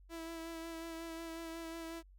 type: tone with vibrato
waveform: sawtooth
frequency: 329.6 Hz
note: E4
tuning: in tune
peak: -39 dBFS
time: 0.09-2.03 s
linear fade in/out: 50 ms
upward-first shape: sine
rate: 5.5 Hz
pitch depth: 20 cents each way
effects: added 47 Hz sine -57 dBFS peak until 2.18 s